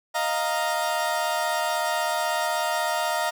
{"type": "chord", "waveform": "30% pulse", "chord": "Eb suspended second", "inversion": "none", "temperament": "equal", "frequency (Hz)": [622.3, 698.5, 932.3], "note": ["Eb5", "F5", "Bb5"], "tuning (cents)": [0, 0, 0], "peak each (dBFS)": [-26, -25, -25], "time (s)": [0.14, 3.31], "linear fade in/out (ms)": 20, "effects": []}